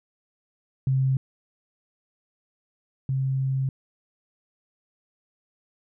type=tone pair in turn; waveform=sine; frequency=132.7 / 133.41 Hz; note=C3 / C3; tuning=+25 / +34 cents; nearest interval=unison; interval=9 cents; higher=second; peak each=-19 / -22 dBFS; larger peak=first; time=0.87-1.17 / 3.09-3.69 s; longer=second; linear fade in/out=2 ms; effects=none